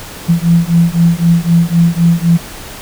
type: beating tone pair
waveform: sine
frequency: 167.2 / 171.1 Hz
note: E3 / F3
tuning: +25 / -35 cents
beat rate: 3.9 Hz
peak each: -10 dBFS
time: 0.28-2.38 s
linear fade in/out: 20 ms
effects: pink hiss -29 dBFS RMS until 2.81 s